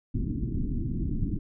pink low-pass noise, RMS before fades -29 dBFS, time 0.14-1.39 s, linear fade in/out 10 ms, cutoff 320 Hz, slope 48 dB/octave, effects none

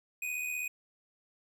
square tone with amplitude modulation, 2489 Hz, D#7, in tune, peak -32 dBFS, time 0.22-0.68 s, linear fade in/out 5 ms, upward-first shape sine, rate 75.8 Hz, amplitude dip 50%, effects none

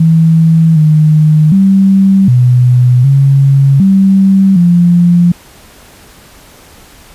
sine tone with pitch steps, 162.6 / 154 / 193.7 / 124.5 / 137.6 / 193.4 / 174 Hz, E3 / D#3 / G3 / B2 / C#3 / G3 / F3, -23 / -17 / -20 / +14 / -12 / -23 / -6 cents, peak -3 dBFS, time 0-5.32 s, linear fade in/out 5 ms, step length 760 ms, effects pink hiss -38 dBFS RMS until 7.14 s + resampled to 32000 Hz

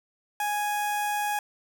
sawtooth tone with notch filter, 830.6 Hz, G#5, in tune, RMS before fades -28 dBFS, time 0.4-1.39 s, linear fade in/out 2 ms, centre 4300 Hz, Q 1.5, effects none

